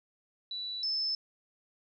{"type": "tone pair in turn", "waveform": "sine", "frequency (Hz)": [3951, 5254], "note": ["B7", "E8"], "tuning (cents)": [0, -7], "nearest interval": "perfect fourth", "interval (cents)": 493, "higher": "second", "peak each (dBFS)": [-35, -29], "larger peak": "second", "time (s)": [[0.51, 0.83], [0.83, 1.15]], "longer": "neither", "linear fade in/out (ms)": 2, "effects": []}